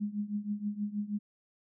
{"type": "tone with tremolo", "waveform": "sine", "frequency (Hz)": 207.1, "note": "G#3", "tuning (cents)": -5, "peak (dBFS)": -28, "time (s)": [0, 1.19], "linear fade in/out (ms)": 20, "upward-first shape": "triangle", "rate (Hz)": 6.3, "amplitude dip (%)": 90, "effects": []}